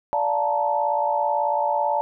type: chord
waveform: sine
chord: Bb major seventh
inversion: first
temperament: just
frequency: 582.7 / 699.2 / 874.1 / 932.3 Hz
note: D5 / F5 / A5 / Bb5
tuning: -14 / +2 / -12 / 0 cents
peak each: -25 / -28 / -22 / -28 dBFS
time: 0.13-2.01 s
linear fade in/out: 0 ms
effects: none